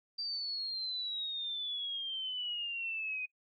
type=exponential sweep; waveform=sine; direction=down; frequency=4700 to 2489 Hz; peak=-35 dBFS; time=0.18-3.26 s; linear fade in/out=10 ms; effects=noise-tail reverb RT60 0.1 s tail -21 dB re dry